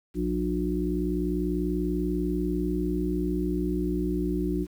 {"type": "harmonic tone", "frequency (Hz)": 60.2, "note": "B1", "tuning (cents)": -44, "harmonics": [1, 3, 5, 6], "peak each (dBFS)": [-31, -30, -29, -31], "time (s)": [0.14, 4.67], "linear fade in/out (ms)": 50, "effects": ["9-bit"]}